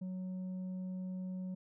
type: tone with tanh clipping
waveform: sine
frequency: 185 Hz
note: F#3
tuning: in tune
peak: -39 dBFS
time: 0.01-1.55 s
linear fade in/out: 10 ms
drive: 4 dB
effects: none